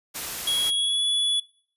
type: noise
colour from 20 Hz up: white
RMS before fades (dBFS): -32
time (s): 0.14-0.71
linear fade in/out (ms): 20
type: tone with pitch glide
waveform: square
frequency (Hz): 3322 to 3411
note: G#7 to G#7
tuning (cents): 0 to +46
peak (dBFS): -22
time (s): 0.47-1.4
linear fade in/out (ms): 5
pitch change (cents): +46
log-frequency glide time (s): 0.72-1.04
effects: noise-tail reverb RT60 0.6 s tail -24 dB re dry + resampled to 32000 Hz